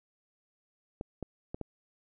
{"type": "clicks", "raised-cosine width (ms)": 2, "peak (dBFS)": -23, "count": 4, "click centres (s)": [1.011, 1.227, 1.545, 1.613], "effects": []}